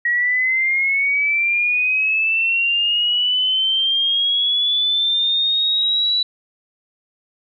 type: linear sweep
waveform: sine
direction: up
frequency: 1900 to 3951 Hz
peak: -15 dBFS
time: 0.05-6.23 s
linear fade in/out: 5 ms
effects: none